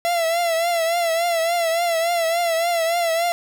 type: tone with vibrato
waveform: 45% pulse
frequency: 674 Hz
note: E5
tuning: 38 cents sharp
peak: -18 dBFS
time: 0.05-3.32 s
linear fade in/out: 0 ms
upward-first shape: triangle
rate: 3.5 Hz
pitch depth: 75 cents each way
effects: none